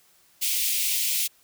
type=high-pass noise; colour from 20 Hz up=white; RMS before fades=-25 dBFS; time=0.41-1.28 s; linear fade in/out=20 ms; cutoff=2200 Hz; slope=48 dB/octave; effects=white hiss -60 dBFS RMS until 1.43 s